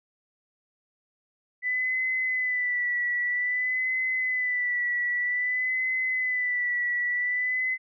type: tone with vibrato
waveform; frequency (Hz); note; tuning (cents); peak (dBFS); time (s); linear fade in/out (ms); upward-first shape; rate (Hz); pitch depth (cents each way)
sine; 1990; B6; +13; -24; 1.62-7.78; 50; sine; 0.52; 40
effects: none